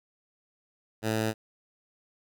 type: tone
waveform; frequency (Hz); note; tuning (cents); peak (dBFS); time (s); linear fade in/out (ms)
10% pulse; 110; A2; 0; -18; 1.02-1.34; 50
effects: none